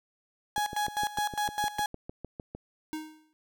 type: tone with tremolo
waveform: 35% pulse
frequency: 834 Hz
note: G#5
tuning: 7 cents sharp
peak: -25 dBFS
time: 0.56-1.86 s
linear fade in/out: 2 ms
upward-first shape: square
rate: 4.9 Hz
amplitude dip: 80%
type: click train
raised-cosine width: 2 ms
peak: -25 dBFS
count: 14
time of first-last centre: 0.58-2.55 s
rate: 6.6 Hz
type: tone with exponential decay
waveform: square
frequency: 311.1 Hz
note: D#4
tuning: in tune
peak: -31 dBFS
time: 2.93-3.33 s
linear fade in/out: 0 ms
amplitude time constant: 85 ms
effects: none